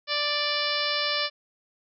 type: harmonic tone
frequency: 587.3 Hz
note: D5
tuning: in tune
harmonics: 1 / 2 / 3 / 4 / 5 / 6 / 7 / 8 / 9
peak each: -33 / -33 / -33 / -33 / -33 / -33 / -33 / -33 / -33 dBFS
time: 0.07-1.3 s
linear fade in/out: 50 ms
effects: none